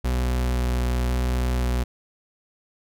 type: tone with vibrato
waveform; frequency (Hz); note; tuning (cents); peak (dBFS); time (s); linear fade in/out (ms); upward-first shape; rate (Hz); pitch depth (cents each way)
40% pulse; 61.74; B1; 0; -20; 0.04-1.84; 10; square; 0.95; 8
effects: none